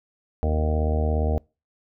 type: harmonic tone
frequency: 77.3 Hz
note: D#2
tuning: 11 cents flat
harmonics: 1 / 2 / 3 / 4 / 5 / 6 / 7 / 8 / 9 / 10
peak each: -21 / -34 / -31 / -37 / -39 / -30 / -40 / -32 / -36 / -37 dBFS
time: 0.43-1.38 s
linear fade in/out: 0 ms
effects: noise-tail reverb RT60 0.3 s tail -26 dB re dry